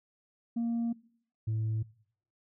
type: tone pair in turn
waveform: sine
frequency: 233.1 / 110.01 Hz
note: A#3 / A2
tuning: 0 / 0 cents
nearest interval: octave + minor second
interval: 1300 cents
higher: first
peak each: -26 / -26 dBFS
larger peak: neither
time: 0.56-0.93 / 1.47-1.83 s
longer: first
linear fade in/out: 10 ms
effects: noise-tail reverb RT60 0.6 s tail -23 dB re dry + tanh soft clip ceiling -27 dBFS